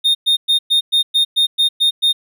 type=tone bursts; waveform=triangle; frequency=3674 Hz; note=A#7; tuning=26 cents flat; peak=-9 dBFS; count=10; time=0.04-2.13 s; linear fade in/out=20 ms; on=110 ms; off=110 ms; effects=none